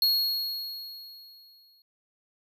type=tone with exponential decay; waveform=square; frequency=4311 Hz; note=C#8; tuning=49 cents flat; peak=-20 dBFS; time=0.02-1.82 s; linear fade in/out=2 ms; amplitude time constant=390 ms; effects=none